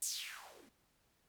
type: noise with band-pass filter sweep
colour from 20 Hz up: blue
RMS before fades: -45 dBFS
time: 0.02-0.69 s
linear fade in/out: 2 ms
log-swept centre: 8600 to 220 Hz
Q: 3.3
effects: pink hiss -75 dBFS RMS until 1.28 s